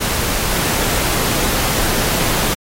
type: noise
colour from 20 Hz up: pink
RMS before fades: -18 dBFS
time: 0-2.55 s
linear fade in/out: 20 ms
effects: AAC 48 kbps